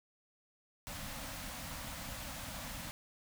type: band-stop noise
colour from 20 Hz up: pink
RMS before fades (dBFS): -44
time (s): 0.87-2.91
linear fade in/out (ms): 0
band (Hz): 300 to 510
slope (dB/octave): 96
effects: none